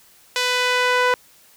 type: tone with band-pass filter sweep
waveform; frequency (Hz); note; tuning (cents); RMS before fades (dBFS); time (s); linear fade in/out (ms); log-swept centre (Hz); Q
sawtooth; 497.9; B4; +14; -19; 0.36-1.14; 0; 3800 to 1300; 0.85
effects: white hiss -52 dBFS RMS until 1.56 s